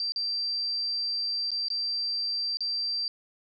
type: tone with dropouts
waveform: sine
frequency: 4699 Hz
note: D8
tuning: in tune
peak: -27 dBFS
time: 0-3.08 s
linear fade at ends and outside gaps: 1 ms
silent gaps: 0.121-0.16 / 1.506-1.516 / 1.684-1.702 / 2.571-2.606 s
effects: none